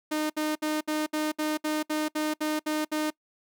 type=tone bursts; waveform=sawtooth; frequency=306.4 Hz; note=D#4; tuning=27 cents flat; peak=-22 dBFS; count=12; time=0.11-3.105 s; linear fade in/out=10 ms; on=190 ms; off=65 ms; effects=noise-tail reverb RT60 0.1 s tail -23 dB re dry